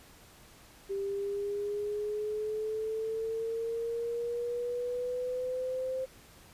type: exponential sweep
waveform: sine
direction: up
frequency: 392.8 to 523.3 Hz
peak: -31 dBFS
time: 0.89-6.06 s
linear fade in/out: 20 ms
effects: pink hiss -56 dBFS RMS until 6.53 s + resampled to 32000 Hz